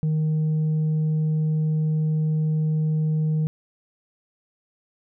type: tone with tanh clipping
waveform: sine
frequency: 155.56 Hz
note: D#3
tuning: in tune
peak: -20 dBFS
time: 0.03-3.47 s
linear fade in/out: 0 ms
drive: 2 dB
effects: none